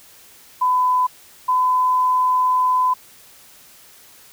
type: tone pair in turn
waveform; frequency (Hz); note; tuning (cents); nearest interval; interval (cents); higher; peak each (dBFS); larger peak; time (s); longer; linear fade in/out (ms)
sine; 1005 / 1010.4; B5 / B5; +30 / +39; unison; 9; second; -14; neither; 0.61-1.07 / 1.48-2.94; second; 10
effects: white hiss -47 dBFS RMS until 4.32 s